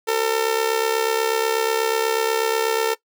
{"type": "tone with amplitude modulation", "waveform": "sawtooth", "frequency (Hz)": 450, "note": "A4", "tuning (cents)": 39, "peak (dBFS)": -11, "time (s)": [0.07, 2.95], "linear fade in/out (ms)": 20, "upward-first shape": "sine", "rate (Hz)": 68.2, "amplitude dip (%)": 65, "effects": ["noise-tail reverb RT60 0.1 s tail -19 dB re dry"]}